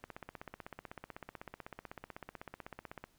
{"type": "click train", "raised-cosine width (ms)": 0.5, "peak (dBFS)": -29, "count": 49, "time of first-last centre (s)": [0.04, 3.04], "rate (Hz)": 16, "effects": ["pink hiss -71 dBFS RMS until 3.18 s"]}